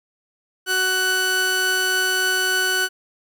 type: tone pair together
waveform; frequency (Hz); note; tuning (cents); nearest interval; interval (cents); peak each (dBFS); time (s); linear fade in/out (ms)
sawtooth; 373.5 / 1490.6; F#4 / F#6; +16 / +12; 2 octaves; 2396; -23 / -15; 0.66-2.89; 50
effects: none